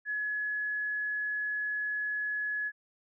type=tone; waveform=sine; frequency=1695 Hz; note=G#6; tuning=35 cents sharp; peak=-30 dBFS; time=0.05-2.72 s; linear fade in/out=50 ms; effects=none